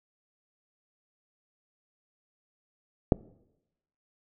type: click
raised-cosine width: 2 ms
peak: -5 dBFS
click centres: 3.122 s
effects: noise-tail reverb RT60 0.9 s tail -23 dB re dry